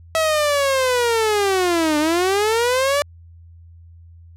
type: linear two-way sweep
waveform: sawtooth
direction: down then up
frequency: 650 to 295.3 to 585 Hz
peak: -12 dBFS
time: 0.15-3.02 s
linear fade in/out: 0 ms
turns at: 1.98 s
effects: added 84 Hz sine -41 dBFS peak until 4.36 s + low-pass 12000 Hz 12 dB/octave